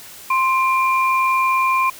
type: tone pair together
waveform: sine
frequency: 1046.5 / 2386 Hz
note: C6 / D7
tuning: 0 / +27 cents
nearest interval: octave + major second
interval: 1427 cents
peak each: -15 / -21 dBFS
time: 0.3-1.9 s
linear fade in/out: 5 ms
effects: white hiss -39 dBFS RMS until 1.99 s